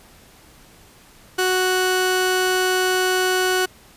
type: tone pair together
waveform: sawtooth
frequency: 370 / 740 Hz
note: F#4 / F#5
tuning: 0 / 0 cents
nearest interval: octave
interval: 1200 cents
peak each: -15 dBFS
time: 1.38-3.66 s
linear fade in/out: 10 ms
effects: pink hiss -49 dBFS RMS until 3.96 s + resampled to 32000 Hz